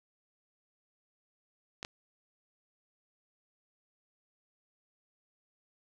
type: clicks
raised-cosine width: 0.2 ms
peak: -23 dBFS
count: 2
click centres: 1.829 / 1.849 s
effects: none